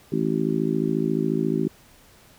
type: harmonic tone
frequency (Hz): 54.2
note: A1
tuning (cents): -25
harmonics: 3 / 4 / 5 / 6 / 7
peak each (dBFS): -27 / -27 / -27 / -27 / -27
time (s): 0.12-1.68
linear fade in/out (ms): 5
effects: pink hiss -53 dBFS RMS until 2.38 s